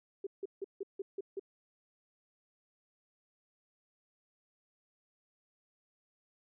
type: tone bursts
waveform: sine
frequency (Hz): 392.6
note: G4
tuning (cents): +3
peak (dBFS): -35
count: 7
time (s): 0.24-1.396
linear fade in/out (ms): 5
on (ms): 28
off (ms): 160
effects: none